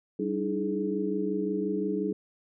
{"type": "tone cluster", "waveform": "sine", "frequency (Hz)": [193.4, 294.9, 320.6, 421.1], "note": ["G3", "D4", "E4", "G#4"], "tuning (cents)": [-23, 7, -48, 24], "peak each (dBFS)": [-32, -33, -33, -31], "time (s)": [0.19, 2.13], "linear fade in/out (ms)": 5, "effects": []}